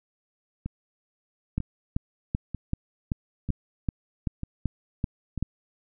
two click trains, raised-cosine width 5 ms, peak -13 / -19 dBFS, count 11 / 6, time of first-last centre 1.58-5.426 / 0.66-5.377 s, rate 2.6 / 1.06 Hz, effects none

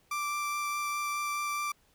30% pulse tone with vibrato, 1174.7 Hz, D6, in tune, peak -28 dBFS, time 0.11-1.72 s, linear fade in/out 5 ms, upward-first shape triangle, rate 4.8 Hz, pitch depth 8 cents each way, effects pink hiss -67 dBFS RMS until 1.94 s

